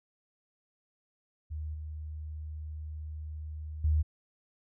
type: tone with level steps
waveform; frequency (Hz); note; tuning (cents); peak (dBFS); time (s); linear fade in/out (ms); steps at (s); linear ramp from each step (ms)
sine; 76.9; D#2; -20; -34 / -37 / -23; 1.5-4.03; 20; 1.74 / 3.84; 5
effects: none